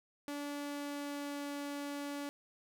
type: tone with pitch glide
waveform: sawtooth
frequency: 288.4 to 286.1 Hz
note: D4 to D4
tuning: -31 to -45 cents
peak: -35 dBFS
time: 0.28-2.29 s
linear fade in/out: 0 ms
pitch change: -14 cents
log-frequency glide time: 0.5-1.52 s
effects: none